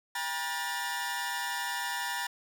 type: tone cluster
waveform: sawtooth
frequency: 799 / 960 / 1434 / 1770 Hz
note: G5 / B5 / F6 / A6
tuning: +33 / -49 / +45 / +10 cents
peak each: -36 / -32 / -39 / -32 dBFS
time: 0.15-2.27 s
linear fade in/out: 5 ms
effects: none